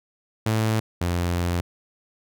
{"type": "tone pair in turn", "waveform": "sawtooth", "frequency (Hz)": [110, 87.31], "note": ["A2", "F2"], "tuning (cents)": [0, 0], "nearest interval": "major third", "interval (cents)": 400, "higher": "first", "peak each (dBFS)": [-16, -18], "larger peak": "first", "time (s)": [[0.46, 0.8], [1.01, 1.61]], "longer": "second", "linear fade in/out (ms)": 5, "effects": []}